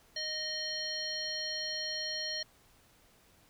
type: harmonic tone with a mistuned harmonic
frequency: 620 Hz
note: D#5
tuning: 6 cents flat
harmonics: 1 / 3 / 5 / 7 / 9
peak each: -45 / -42 / -43 / -37 / -41 dBFS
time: 0.16-2.43 s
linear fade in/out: 5 ms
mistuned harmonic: 7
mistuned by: -34 cents
effects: pink hiss -64 dBFS RMS until 3.49 s